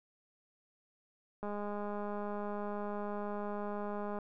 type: click train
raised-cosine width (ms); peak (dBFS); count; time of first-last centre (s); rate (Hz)
1; -27; 569; 1.43-4.187; 206
effects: none